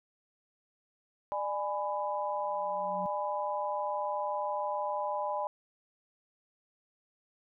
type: chord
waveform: sine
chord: G# diminished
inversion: second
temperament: just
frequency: 598 / 830.6 / 996.7 Hz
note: D5 / G#5 / B5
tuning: +31 / 0 / +16 cents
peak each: -35 dBFS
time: 1.32-5.47 s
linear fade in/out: 0 ms
type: tone with exponential growth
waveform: sine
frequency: 184.1 Hz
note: F#3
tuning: 8 cents flat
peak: -37 dBFS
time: 2.27-3.06 s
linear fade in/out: 0 ms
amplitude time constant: 170 ms
effects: none